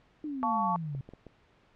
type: exponential sweep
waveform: sine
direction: down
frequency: 311.1 to 130.81 Hz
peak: -33 dBFS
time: 0.24-1.01 s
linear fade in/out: 2 ms
type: chord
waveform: sine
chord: F augmented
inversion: none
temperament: equal with one note detuned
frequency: 698.5 / 880 / 1123.6 Hz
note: F5 / A5 / C#6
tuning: 0 / 0 / +23 cents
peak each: -35 / -29 / -30 dBFS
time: 0.43-0.76 s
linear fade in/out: 0 ms
type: clicks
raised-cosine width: 2 ms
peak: -33 dBFS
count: 4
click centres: 0.95 / 1.09 / 1.136 / 1.267 s
effects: pink hiss -64 dBFS RMS until 1.75 s + low-pass 3000 Hz 12 dB/octave